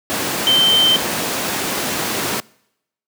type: tone in noise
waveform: sine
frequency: 3111 Hz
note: G7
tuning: 14 cents flat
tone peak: -11 dBFS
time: 0.47-0.96 s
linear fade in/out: 0 ms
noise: pink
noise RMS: -20 dBFS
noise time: 0.1-2.4 s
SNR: +6 dB
effects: noise-tail reverb RT60 0.8 s tail -25 dB re dry + high-pass 200 Hz 12 dB/octave